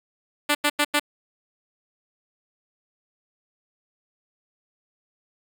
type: tone bursts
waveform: 5% pulse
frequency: 293.7 Hz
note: D4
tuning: in tune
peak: -7 dBFS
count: 4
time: 0.49-0.997 s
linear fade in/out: 10 ms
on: 60 ms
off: 89 ms
effects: none